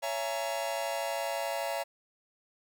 45% pulse chord, A# half-diminished seventh, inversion first, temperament just, 559.4 / 671.3 / 839.1 / 932.3 Hz, C#5 / E5 / G#5 / A#5, +16 / +31 / +18 / 0 cents, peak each -36 / -35 / -40 / -39 dBFS, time 0.02-1.84 s, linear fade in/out 20 ms, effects none

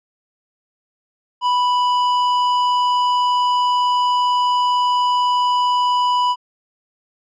sine tone with tanh clipping, 987.8 Hz, B5, in tune, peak -16 dBFS, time 1.41-6.36 s, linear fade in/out 50 ms, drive 12 dB, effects low-pass 6000 Hz 12 dB/octave

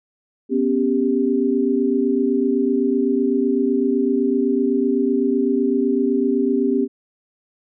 sine tone cluster, 246.4 / 274.3 / 394.3 Hz, B3 / C#4 / G4, -4 / -18 / +10 cents, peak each -20 dBFS, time 0.49-6.88 s, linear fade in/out 50 ms, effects none

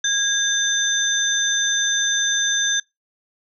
sine tone cluster, 1636 / 3585 / 6130 Hz, G#6 / A7 / G8, -26 / +32 / -40 cents, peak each -22 dBFS, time 0.04-2.8 s, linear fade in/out 5 ms, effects noise-tail reverb RT60 0.2 s tail -26 dB re dry

